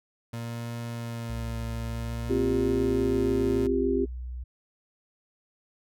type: tone with vibrato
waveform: 30% pulse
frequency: 116.3 Hz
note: A#2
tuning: 4 cents flat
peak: -30 dBFS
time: 0.33-3.67 s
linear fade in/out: 5 ms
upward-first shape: sine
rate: 0.57 Hz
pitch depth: 19 cents each way
type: tone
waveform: sine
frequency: 61.74 Hz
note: B1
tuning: in tune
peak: -33 dBFS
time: 1.29-4.44 s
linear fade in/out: 10 ms
type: chord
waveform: sine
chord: C suspended fourth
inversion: none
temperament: equal with one note detuned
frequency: 261.6 / 349.2 / 396.1 Hz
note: C4 / F4 / G4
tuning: 0 / 0 / +18 cents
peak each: -27 / -29 / -26 dBFS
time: 2.29-4.06 s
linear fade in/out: 20 ms
effects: none